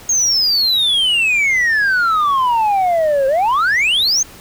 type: exponential two-way sweep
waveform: sine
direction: down then up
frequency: 6570 to 525 to 6570 Hz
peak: -9 dBFS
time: 0.09-4.23 s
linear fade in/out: 5 ms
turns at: 3.27 s
effects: tanh soft clip ceiling -11 dBFS + pink hiss -39 dBFS RMS until 4.4 s